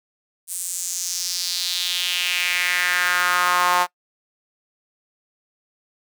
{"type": "tone with high-pass filter sweep", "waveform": "sawtooth", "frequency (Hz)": 178.5, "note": "F3", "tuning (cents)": 38, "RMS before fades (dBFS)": -22, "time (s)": [0.47, 3.87], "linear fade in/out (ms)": 50, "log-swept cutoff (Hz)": [9200, 910], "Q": 3.1, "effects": ["noise-tail reverb RT60 0.1 s tail -23 dB re dry"]}